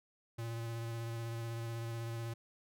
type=tone with vibrato; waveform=square; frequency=115.5 Hz; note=A#2; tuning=16 cents flat; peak=-39 dBFS; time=0.38-2.34 s; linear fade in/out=10 ms; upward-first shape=square; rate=16 Hz; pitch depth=14 cents each way; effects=none